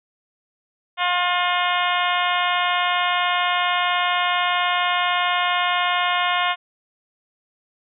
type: harmonic tone with a mistuned harmonic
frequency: 355.7 Hz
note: F4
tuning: 32 cents sharp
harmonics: 2 / 3 / 4 / 5 / 6 / 7 / 8 / 9 / 10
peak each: -24 / -23 / -27 / -29 / -27 / -31 / -28 / -31 / -31 dBFS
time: 0.97-6.56 s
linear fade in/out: 50 ms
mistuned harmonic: 8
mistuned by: +25 cents
effects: none